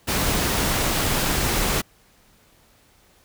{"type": "noise", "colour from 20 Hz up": "pink", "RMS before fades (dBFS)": -22, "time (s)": [0.07, 1.82], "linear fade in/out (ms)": 20, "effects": ["pink hiss -57 dBFS RMS until 3.24 s"]}